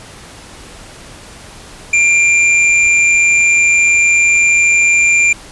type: tone with amplitude modulation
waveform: square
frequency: 2381 Hz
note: D7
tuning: 23 cents sharp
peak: -7 dBFS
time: 1.93-5.33 s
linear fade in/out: 5 ms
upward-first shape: sine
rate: 166 Hz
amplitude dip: 30%
effects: pink hiss -35 dBFS RMS until 5.51 s + resampled to 24000 Hz